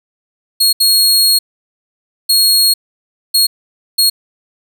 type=tone bursts at uneven times; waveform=sawtooth; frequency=4299 Hz; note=C8; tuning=46 cents sharp; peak=-5 dBFS; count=5; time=0.6-0.73 / 0.8-1.39 / 2.29-2.74 / 3.34-3.47 / 3.98-4.1 s; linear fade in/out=10 ms; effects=none